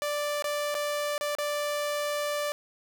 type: tone with dropouts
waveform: sawtooth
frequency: 587.3 Hz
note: D5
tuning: in tune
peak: -24 dBFS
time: 0.02-2.52 s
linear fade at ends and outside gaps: 0 ms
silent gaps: 0.423-0.442 / 0.744-0.75 / 1.179-1.21 / 1.351-1.385 s
effects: 10-bit